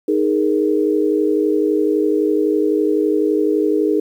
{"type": "chord", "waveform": "sine", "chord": "D# suspended fourth", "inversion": "none", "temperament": "just", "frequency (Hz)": [311.1, 414.8, 466.7], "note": ["D#4", "G#4", "A#4"], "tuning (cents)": [0, -2, 2], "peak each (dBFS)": [-17, -17, -21], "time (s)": [0.08, 4], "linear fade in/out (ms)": 5, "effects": ["8-bit"]}